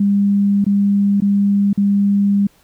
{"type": "tone with dropouts", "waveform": "sine", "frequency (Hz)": 200.8, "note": "G3", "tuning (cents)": 42, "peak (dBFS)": -11, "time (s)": [0, 2.47], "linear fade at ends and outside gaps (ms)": 5, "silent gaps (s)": [[0.644, 0.664], [1.204, 1.22], [1.731, 1.775]], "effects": ["pink hiss -54 dBFS RMS until 2.63 s"]}